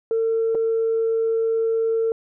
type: tone with dropouts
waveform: sine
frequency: 451.6 Hz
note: A4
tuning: 45 cents sharp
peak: -17 dBFS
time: 0.11-2.12 s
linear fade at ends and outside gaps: 1 ms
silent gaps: 0.548-0.552 s
effects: tanh soft clip ceiling -14 dBFS